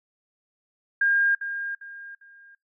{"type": "tone with echo", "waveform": "sine", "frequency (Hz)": 1612, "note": "G6", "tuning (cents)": 48, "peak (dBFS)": -18, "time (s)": [1.01, 1.35], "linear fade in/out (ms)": 5, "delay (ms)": 400, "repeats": 3, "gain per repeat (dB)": -10, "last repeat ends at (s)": 2.55, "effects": ["noise-tail reverb RT60 0.2 s tail -24 dB re dry"]}